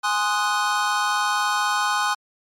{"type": "chord", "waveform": "square", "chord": "Ab dominant seventh", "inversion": "none", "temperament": "equal", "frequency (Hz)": [830.6, 1046.5, 1244.5, 1480], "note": ["Ab5", "C6", "Eb6", "Gb6"], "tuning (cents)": [0, 0, 0, 0], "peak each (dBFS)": -26, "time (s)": [0.03, 2.15], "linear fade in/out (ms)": 20, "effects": ["low-pass 9000 Hz 12 dB/octave", "MP3 64 kbps"]}